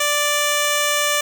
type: tone with notch filter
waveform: 5% pulse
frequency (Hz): 587.3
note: D5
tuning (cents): 0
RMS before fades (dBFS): -19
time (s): 0-1.21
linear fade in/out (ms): 5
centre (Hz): 4600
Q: 1.7
effects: none